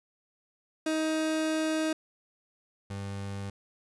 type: tone pair in turn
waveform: 30% pulse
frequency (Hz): 314.8 / 99.16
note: D#4 / G2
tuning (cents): +20 / +20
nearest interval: octave + minor sixth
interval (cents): 2000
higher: first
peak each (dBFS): -24 / -32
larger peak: first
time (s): 0.86-1.93 / 2.9-3.5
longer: first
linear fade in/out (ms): 5
effects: resampled to 24000 Hz